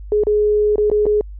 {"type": "tone with dropouts", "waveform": "sine", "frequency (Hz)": 420, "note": "G#4", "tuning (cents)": 19, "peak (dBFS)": -12, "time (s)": [0.12, 1.21], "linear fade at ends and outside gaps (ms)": 1, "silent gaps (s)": [[0.236, 0.269], [0.758, 0.781], [0.9, 0.915], [1.056, 1.065]], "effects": ["added 50 Hz sine -30 dBFS peak until 1.39 s"]}